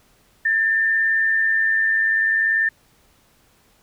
sine tone pair together, 1690.5 / 1791 Hz, G#6 / A6, +30 / +30 cents, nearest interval minor second, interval 100 cents, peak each -27 / -16 dBFS, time 0.45-2.69 s, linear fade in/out 5 ms, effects pink hiss -58 dBFS RMS until 3.82 s

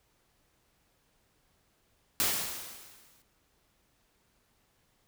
white noise with exponential decay, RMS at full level -26 dBFS, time 2.2-3.22 s, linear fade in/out 0 ms, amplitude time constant 220 ms, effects pink hiss -71 dBFS RMS until 5.07 s

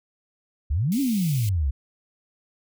sine exponential two-way sweep, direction up then down, 62.8 to 290 to 62.8 Hz, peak -20 dBFS, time 0.7-1.71 s, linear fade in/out 10 ms, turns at 1 s
white band-stop noise, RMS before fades -37 dBFS, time 0.92-1.49 s, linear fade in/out 0 ms, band 150 to 2100 Hz, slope 96 dB/octave
effects none

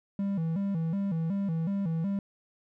triangle tone with vibrato, 179.9 Hz, F#3, 48 cents flat, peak -25 dBFS, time 0.19-2.19 s, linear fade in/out 2 ms, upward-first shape square, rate 2.7 Hz, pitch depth 170 cents each way, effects none

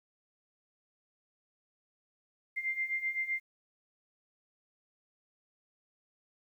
sine beating tone pair, 2093 / 2100.8 Hz, C7 / C7, 0 / +6 cents, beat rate 7.8 Hz, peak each -37 / -33 dBFS, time 2.56-3.4 s, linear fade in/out 20 ms, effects 11-bit

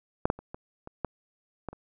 clicks, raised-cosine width 1 ms, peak -9 / -10 / -29 / -24 / -27 / -15 / -20 / -30 dBFS, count 8, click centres 0.255 / 0.301 / 0.39 / 0.545 / 0.874 / 1.047 / 1.687 / 1.73 s, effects none

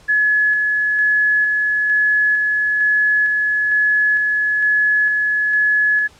sine tone with tremolo, 1701 Hz, G#6, 41 cents sharp, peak -12 dBFS, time 0.08-6.08 s, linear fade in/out 20 ms, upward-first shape square, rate 1.1 Hz, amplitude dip 25%, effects pink hiss -48 dBFS RMS until 6.19 s + low-pass 8000 Hz 12 dB/octave

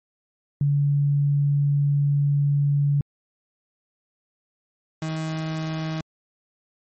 sine / 35% pulse tone pair in turn, 143 / 158.62 Hz, D3 / D#3, -46 / +34 cents, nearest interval major second, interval 180 cents, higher second, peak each -17 / -24 dBFS, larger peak first, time 0.61-3.01 / 5.02-6.01 s, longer first, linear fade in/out 2 ms, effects MP3 32 kbps

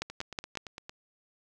two click trains, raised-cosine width 0.2 ms, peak -15 / -24 dBFS, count 4 / 8, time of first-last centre 0.02-0.572 / 0.1-0.895 s, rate 5.43 / 8.81 Hz, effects none

